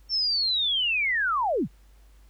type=linear sweep; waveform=sine; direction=down; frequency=5450 to 87.31 Hz; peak=-22 dBFS; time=0.09-1.68 s; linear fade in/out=50 ms; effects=added 50 Hz sine -51 dBFS peak until 2.29 s + pink hiss -64 dBFS RMS until 2.29 s